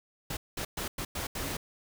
pink noise bursts at uneven times, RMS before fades -35 dBFS, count 6, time 0.3-0.37 / 0.57-0.65 / 0.77-0.88 / 0.98-1.05 / 1.15-1.27 / 1.35-1.57 s, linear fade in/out 5 ms, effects none

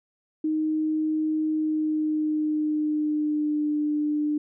sine tone with pitch glide, 311.1 to 298.8 Hz, D#4 to D4, 0 to +30 cents, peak -22 dBFS, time 0.44-4.38 s, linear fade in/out 5 ms, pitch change -70 cents, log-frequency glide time 1.5-3.74 s, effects none

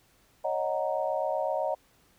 sine chord, D# minor seventh, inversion third, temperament equal, 554.4 / 622.3 / 740 / 932.3 Hz, C#5 / D#5 / F#5 / A#5, 0 / 0 / 0 / 0 cents, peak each -32 / -30 / -33 / -35 dBFS, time 0.44-1.75 s, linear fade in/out 10 ms, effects pink hiss -64 dBFS RMS until 2.18 s

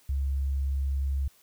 sine tone, 68.5 Hz, C#2, 20 cents flat, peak -25 dBFS, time 0.09-1.28 s, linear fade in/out 5 ms, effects white hiss -61 dBFS RMS until 1.42 s

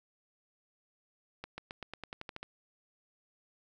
accelerating click train, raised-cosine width 0.3 ms, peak -25 dBFS, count 11, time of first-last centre 1.44-2.43 s, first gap 140 ms, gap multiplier 0.92, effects none

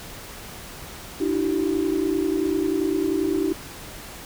sine tone cluster, 299.8 / 330 / 382.6 Hz, D4 / E4 / G4, +36 / +2 / -42 cents, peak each -24 dBFS, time 1.2-3.53 s, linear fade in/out 10 ms, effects tanh soft clip ceiling -12 dBFS + pink hiss -39 dBFS RMS until 4.25 s

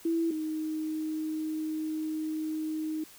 sine tone pair in turn, 331 / 312.4 Hz, E4 / D#4, +7 / +7 cents, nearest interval minor second, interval 100 cents, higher first, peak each -25 / -30 dBFS, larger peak first, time 0.05-0.31 / 0.31-3.04 s, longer second, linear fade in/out 5 ms, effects white hiss -53 dBFS RMS until 3.18 s

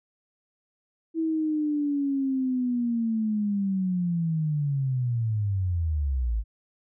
sine linear sweep, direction down, 327.3 to 51 Hz, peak -23 dBFS, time 1.14-6.44 s, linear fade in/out 50 ms, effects none

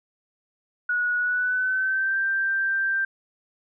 sine tone with pitch glide, 1460 to 1573.9 Hz, F#6 to G6, -24 to +7 cents, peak -21 dBFS, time 0.89-3.05 s, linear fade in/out 5 ms, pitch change +131 cents, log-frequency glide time 1.18-2.18 s, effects none

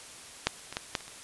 clicks, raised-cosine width 0.2 ms, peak -6 / -21 / -13 / -10 / -29 / -27 dBFS, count 6, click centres 0.47 / 0.726 / 0.769 / 0.952 / 1.007 / 1.08 s, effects white hiss -47 dBFS RMS until 1.23 s + resampled to 24000 Hz

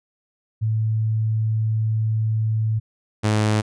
sine / sawtooth tone pair in turn, 110 / 106.99 Hz, A2 / A2, 0 / -48 cents, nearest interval unison, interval 48 cents, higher first, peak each -18 / -13 dBFS, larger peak second, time 0.61-2.8 / 3.23-3.62 s, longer first, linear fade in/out 20 ms, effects resampled to 22050 Hz

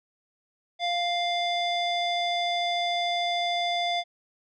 square tone with low-pass filter, 698.5 Hz, F5, in tune, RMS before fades -27 dBFS, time 0.79-4.04 s, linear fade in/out 50 ms, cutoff 3900 Hz, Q 3.7, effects none

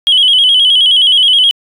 sine tone with vibrato, 3136 Hz, G7, in tune, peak -4 dBFS, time 0.07-1.51 s, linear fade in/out 0 ms, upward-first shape square, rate 9.5 Hz, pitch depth 70 cents each way, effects tanh soft clip ceiling -1 dBFS

